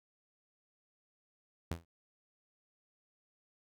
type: tone with exponential decay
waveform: sawtooth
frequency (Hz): 83.9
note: E2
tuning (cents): +31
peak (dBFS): -28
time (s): 1.71-1.85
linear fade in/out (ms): 5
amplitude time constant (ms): 29
effects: none